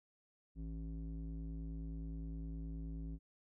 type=tone with low-pass filter; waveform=square; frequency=54.8 Hz; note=A1; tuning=6 cents flat; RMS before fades=-44 dBFS; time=0.55-3.19 s; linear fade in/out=50 ms; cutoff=240 Hz; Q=2.7; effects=none